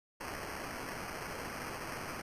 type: noise with sample-and-hold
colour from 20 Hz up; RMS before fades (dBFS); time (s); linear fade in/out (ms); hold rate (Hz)
violet; -42; 0.2-2.22; 10; 3675
effects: resampled to 32000 Hz